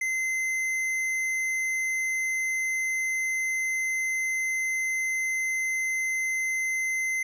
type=tone with tanh clipping; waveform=sine; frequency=2064 Hz; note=C7; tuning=24 cents flat; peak=-27 dBFS; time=0.01-7.23 s; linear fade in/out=5 ms; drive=12 dB; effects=none